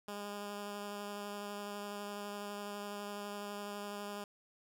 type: tone with vibrato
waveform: 10% pulse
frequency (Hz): 204.4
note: G#3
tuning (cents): -27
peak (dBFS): -33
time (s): 0.08-4.24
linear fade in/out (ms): 2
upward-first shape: square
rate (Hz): 12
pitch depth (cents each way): 9
effects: none